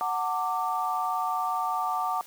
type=chord; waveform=sine; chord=D major; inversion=first; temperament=equal with one note detuned; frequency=740 / 899.5 / 1174.7 Hz; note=F#5 / A5 / D6; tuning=0 / +38 / 0 cents; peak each=-30 / -31 / -29 dBFS; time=0.01-2.21 s; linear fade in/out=0 ms; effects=white hiss -50 dBFS RMS until 2.26 s + high-pass 200 Hz 12 dB/octave